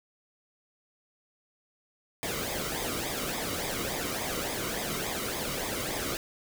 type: noise with flanger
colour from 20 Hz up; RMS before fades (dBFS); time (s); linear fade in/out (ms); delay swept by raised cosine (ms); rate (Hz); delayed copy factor
pink; -33; 2.23-6.17; 0; 0.69 to 1.2; 3.5; -0.65
effects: none